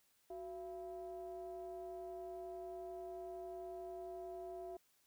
triangle ring-modulated tone, 155.56 Hz, D#3, in tune, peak -40 dBFS, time 0.3-4.77 s, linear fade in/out 5 ms, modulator 525 Hz, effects white hiss -75 dBFS RMS until 5.06 s

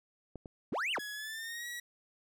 clicks, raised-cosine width 2 ms, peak -30 / -32 dBFS, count 2, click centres 0.357 / 0.458 s
triangle linear two-way sweep, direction up then down, 123.47 to 3131 to 123.47 Hz, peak -30 dBFS, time 0.72-0.99 s, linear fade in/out 5 ms, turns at 0.92 s
sawtooth tone with pitch glide, 1683 to 1922.1 Hz, G#6 to B6, +23 to -47 cents, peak -36 dBFS, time 0.99-1.8 s, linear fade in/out 5 ms, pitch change +230 cents, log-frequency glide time 1.13-1.67 s
effects none

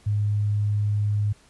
sine tone, 103.83 Hz, G#2, in tune, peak -20 dBFS, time 0.06-1.33 s, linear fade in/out 10 ms, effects pink hiss -56 dBFS RMS until 1.49 s + resampled to 24000 Hz

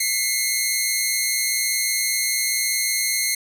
10% pulse tone pair together, 2030 / 2151 Hz, B6 / C7, +47 / +47 cents, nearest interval minor second, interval 100 cents, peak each -16 / -12 dBFS, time 0-3.35 s, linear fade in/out 5 ms, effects none

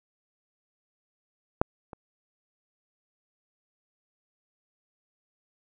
clicks, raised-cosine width 1 ms, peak -6 / -26 dBFS, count 2, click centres 1.615 / 1.932 s, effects none

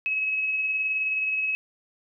sine tone with tremolo, 2567 Hz, E7, 47 cents flat, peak -22 dBFS, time 0.06-1.55 s, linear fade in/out 0 ms, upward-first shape sine, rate 19 Hz, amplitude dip 30%, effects none

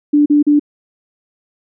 sine tone bursts, 293.7 Hz, D4, in tune, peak -7 dBFS, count 3, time 0.13-0.596 s, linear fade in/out 10 ms, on 130 ms, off 38 ms, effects none

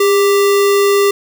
sine tone with sample-and-hold, 402.9 Hz, G4, 48 cents sharp, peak -8 dBFS, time 0-1.11 s, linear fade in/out 5 ms, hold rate 1575 Hz, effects none

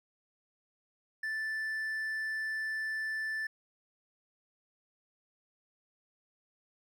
triangle tone, 1760 Hz, A6, in tune, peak -31 dBFS, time 1.23-3.47 s, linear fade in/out 5 ms, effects none

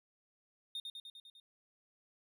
triangle tone with echo, 3667 Hz, A#7, 29 cents flat, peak -37 dBFS, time 0.75-0.8 s, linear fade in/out 2 ms, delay 100 ms, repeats 6, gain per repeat -3 dB, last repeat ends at 1.4 s, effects none

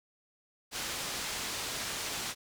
white low-pass noise, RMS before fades -37 dBFS, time 0.71-2.35 s, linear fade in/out 50 ms, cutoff 6800 Hz, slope 12 dB/octave, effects none

